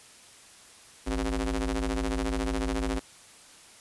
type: ring-modulated tone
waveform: sawtooth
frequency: 110 Hz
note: A2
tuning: in tune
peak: -20 dBFS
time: 1.06-3 s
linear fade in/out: 20 ms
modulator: 158 Hz
effects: white hiss -52 dBFS RMS until 3.8 s + resampled to 24000 Hz